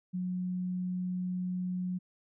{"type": "tone", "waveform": "sine", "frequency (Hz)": 181.8, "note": "F#3", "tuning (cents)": -30, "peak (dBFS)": -31, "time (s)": [0.13, 1.99], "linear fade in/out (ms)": 20, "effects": []}